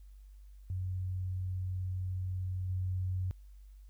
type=tone with level steps; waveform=sine; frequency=92.5 Hz; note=F#2; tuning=in tune; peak=-33 / -31 dBFS; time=0.7-3.31 s; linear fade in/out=0 ms; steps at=2.69 s; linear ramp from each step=5 ms; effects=added 49 Hz sine -50 dBFS peak until 3.89 s + white hiss -75 dBFS RMS until 3.89 s